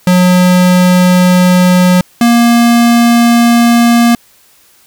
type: tone pair in turn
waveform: square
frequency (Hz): 181 / 235.7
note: F#3 / A#3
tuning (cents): -38 / +19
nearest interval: perfect fourth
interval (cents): 457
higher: second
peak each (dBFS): -5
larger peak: neither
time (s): 0.07-2.01 / 2.21-4.15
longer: neither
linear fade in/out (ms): 2
effects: white hiss -46 dBFS RMS until 4.86 s